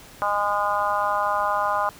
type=harmonic tone; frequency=204.9 Hz; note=G#3; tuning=23 cents flat; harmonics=3 / 4 / 5 / 6 / 7; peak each=-28 / -26 / -25 / -26 / -31 dBFS; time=0.22-1.89 s; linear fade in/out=0 ms; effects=pink hiss -46 dBFS RMS until 1.99 s